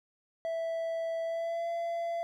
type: tone with pitch glide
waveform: triangle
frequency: 659 to 677.9 Hz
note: E5 to E5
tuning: -1 to +48 cents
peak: -29 dBFS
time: 0.45-2.23 s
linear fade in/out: 0 ms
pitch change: +49 cents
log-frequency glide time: 1.23-1.69 s
effects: none